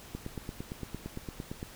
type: click train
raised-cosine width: 3 ms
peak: -24 dBFS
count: 14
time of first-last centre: 0.15-1.629 s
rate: 8.79 Hz
effects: pink hiss -50 dBFS RMS until 1.75 s